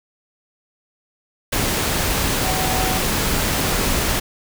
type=tone in noise; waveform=sine; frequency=750 Hz; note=F#5; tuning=23 cents sharp; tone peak=-25 dBFS; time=2.44-2.99 s; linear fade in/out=10 ms; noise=pink; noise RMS=-20 dBFS; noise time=1.52-4.2 s; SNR=-8 dB; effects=none